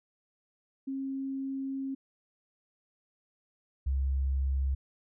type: tone pair in turn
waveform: sine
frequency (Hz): 269.6 / 67.4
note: C#4 / C#2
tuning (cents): -48 / -48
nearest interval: 2 octaves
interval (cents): 2400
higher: first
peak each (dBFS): -32 / -26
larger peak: second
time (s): 0.87-1.95 / 3.86-4.75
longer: first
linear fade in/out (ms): 10
effects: none